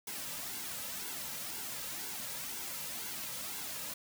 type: noise with flanger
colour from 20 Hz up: white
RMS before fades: -41 dBFS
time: 0.07-3.94 s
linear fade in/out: 5 ms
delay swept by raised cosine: 1.6 to 2.8 ms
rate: 2 Hz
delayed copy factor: -0.65
effects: none